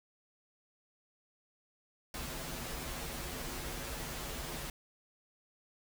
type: noise with comb filter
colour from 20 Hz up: pink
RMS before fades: -41 dBFS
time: 2.14-4.7 s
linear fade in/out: 2 ms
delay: 10 ms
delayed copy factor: -0.9
effects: none